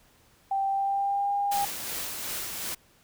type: tone with pitch glide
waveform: sine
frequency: 783 to 806.4 Hz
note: G5 to G5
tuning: -2 to +49 cents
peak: -24 dBFS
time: 0.51-1.65 s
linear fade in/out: 5 ms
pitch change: +51 cents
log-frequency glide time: 0.68-1.34 s
type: noise with tremolo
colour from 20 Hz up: white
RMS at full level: -33 dBFS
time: 1.51-2.75 s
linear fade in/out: 10 ms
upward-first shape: sine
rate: 2.7 Hz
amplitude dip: 30%
effects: pink hiss -61 dBFS RMS until 3.03 s